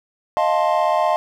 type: chord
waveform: triangle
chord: F dominant seventh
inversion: third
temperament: equal with one note detuned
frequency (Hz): 622.3 / 698.5 / 880 / 1053.2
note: Eb5 / F5 / A5 / C6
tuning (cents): 0 / 0 / 0 / +11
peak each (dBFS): -18 / -18 / -20 / -21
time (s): 0.37-1.16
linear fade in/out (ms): 0
effects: none